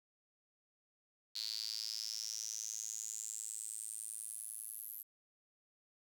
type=tone with high-pass filter sweep; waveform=sawtooth; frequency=110 Hz; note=A2; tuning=in tune; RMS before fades=-44 dBFS; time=1.35-5.03 s; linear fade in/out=10 ms; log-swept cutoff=4300 to 12000 Hz; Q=9.3; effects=11-bit